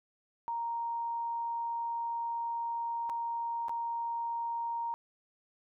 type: tone with dropouts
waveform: sine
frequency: 932.3 Hz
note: A#5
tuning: in tune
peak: -32 dBFS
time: 0.48-4.94 s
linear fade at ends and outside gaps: 0 ms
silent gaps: 3.094-3.098 / 3.684-3.694 s
effects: none